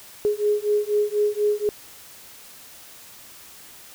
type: beating tone pair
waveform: sine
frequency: 415.3 / 419.4 Hz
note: G#4 / G#4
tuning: 0 / +17 cents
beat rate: 4.1 Hz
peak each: -22 dBFS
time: 0.25-1.69 s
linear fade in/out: 0 ms
effects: white hiss -45 dBFS RMS until 3.94 s